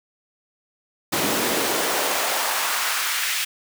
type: noise with high-pass filter sweep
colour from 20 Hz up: pink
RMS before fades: -23 dBFS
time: 1.12-3.45 s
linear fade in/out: 10 ms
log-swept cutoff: 210 to 2200 Hz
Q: 1.3
effects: none